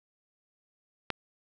click, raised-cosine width 0.3 ms, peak -13 dBFS, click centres 1.103 s, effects none

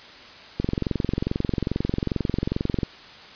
click train, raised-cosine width 3 ms, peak -10 dBFS, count 51, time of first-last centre 0.6-2.832 s, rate 22.4 Hz, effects white hiss -44 dBFS RMS until 3.35 s + resampled to 11025 Hz

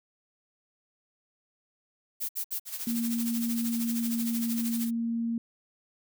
violet noise bursts, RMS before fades -32 dBFS, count 3, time 2.2-2.597 s, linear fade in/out 20 ms, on 91 ms, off 62 ms
blue noise with tremolo, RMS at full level -34 dBFS, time 2.65-4.91 s, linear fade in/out 50 ms, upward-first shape sine, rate 13 Hz, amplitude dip 65%
sine tone with pitch glide, 233.1 to 231.2 Hz, A#3 to A#3, 0 to -14 cents, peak -27 dBFS, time 2.87-5.38 s, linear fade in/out 2 ms, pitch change -14 cents, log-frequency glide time 3.04-5.01 s
effects none

